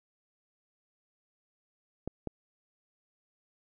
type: clicks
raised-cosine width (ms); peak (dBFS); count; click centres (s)
2; -21; 2; 2.076 / 2.273
effects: none